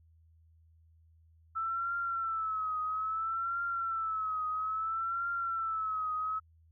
sine tone with vibrato, 1318.5 Hz, E6, in tune, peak -31 dBFS, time 1.55-6.4 s, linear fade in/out 20 ms, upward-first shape triangle, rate 0.6 Hz, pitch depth 93 cents each way, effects added 81 Hz sine -60 dBFS peak until 6.71 s

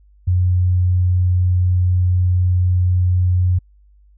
sine tone, 90.4 Hz, F#2, 40 cents flat, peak -12 dBFS, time 0.27-3.59 s, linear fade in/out 10 ms, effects added 50 Hz sine -47 dBFS peak until 4.17 s

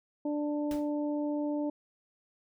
harmonic tone, 295.1 Hz, D4, 8 cents sharp, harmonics 1 / 2 / 3, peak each -30 / -36 / -44 dBFS, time 0.25-1.7 s, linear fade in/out 5 ms
pink noise with exponential decay, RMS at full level -41 dBFS, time 0.71-0.92 s, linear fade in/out 1 ms, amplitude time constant 45 ms
effects none

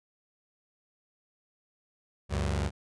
sawtooth tone pair together, 71.32 / 95.2 Hz, C#2 / F#2, +50 / +50 cents, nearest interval perfect fourth, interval 500 cents, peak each -25 / -28 dBFS, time 2.29-2.71 s, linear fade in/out 50 ms, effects resampled to 22050 Hz

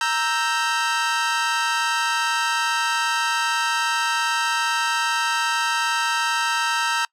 sawtooth chord, E diminished, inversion second, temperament equal, 932.3 / 1318.5 / 1568 Hz, Bb5 / E6 / G6, 0 / 0 / 0 cents, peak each -20 / -21 / -21 dBFS, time 0.01-7.05 s, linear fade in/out 2 ms, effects noise-tail reverb RT60 0.1 s tail -25 dB re dry + low-pass 8000 Hz 12 dB/octave

